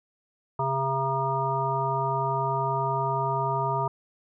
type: harmonic tone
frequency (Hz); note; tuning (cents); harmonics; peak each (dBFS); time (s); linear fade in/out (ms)
134.8; C#3; -48; 1 / 3 / 5 / 7 / 9; -30 / -33 / -32 / -27 / -32; 0.59-3.88; 5
effects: none